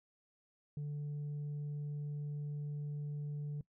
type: tone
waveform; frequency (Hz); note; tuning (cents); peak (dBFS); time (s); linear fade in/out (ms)
sine; 146.7; D3; -2; -35; 0.77-3.61; 2
effects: noise-tail reverb RT60 0.1 s tail -22 dB re dry + tanh soft clip ceiling -37 dBFS